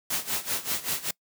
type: noise with tremolo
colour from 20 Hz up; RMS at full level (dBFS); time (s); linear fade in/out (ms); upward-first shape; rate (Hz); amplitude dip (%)
white; -27; 0.1-1.11; 5; sine; 5.2; 85
effects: noise-tail reverb RT60 0.1 s tail -24 dB re dry + high-pass 80 Hz 12 dB/octave